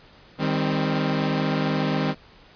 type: chord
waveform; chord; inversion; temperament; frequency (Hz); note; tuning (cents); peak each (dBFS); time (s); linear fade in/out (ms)
sawtooth; C minor; first; equal with one note detuned; 155.56 / 199.77 / 261.6; Eb3 / G3 / C4; 0 / +33 / 0; -21 / -23 / -22; 0.38-2.15; 50
effects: pink hiss -51 dBFS RMS until 2.55 s + resampled to 11025 Hz